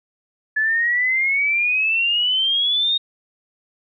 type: exponential sweep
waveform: sine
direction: up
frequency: 1716 to 3729 Hz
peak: -16 dBFS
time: 0.56-2.98 s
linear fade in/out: 10 ms
effects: none